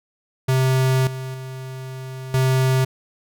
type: tone with level steps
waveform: square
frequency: 130.81 Hz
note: C3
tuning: in tune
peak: -16 / -28 / -31 / -16 dBFS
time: 0.48-2.85 s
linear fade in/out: 10 ms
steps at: 1.07 / 1.34 / 2.34 s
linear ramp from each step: 2 ms
effects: none